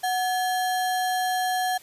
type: tone with sample-and-hold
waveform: sine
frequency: 740 Hz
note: F#5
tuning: in tune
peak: -22 dBFS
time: 0.03-1.78 s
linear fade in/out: 10 ms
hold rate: 2450 Hz
effects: white hiss -50 dBFS RMS until 1.82 s + resampled to 32000 Hz